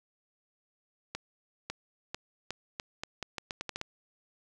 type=accelerating click train; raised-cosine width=0.2 ms; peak=-18 dBFS; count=13; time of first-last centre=1.15-3.814 s; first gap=550 ms; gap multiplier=0.81; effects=none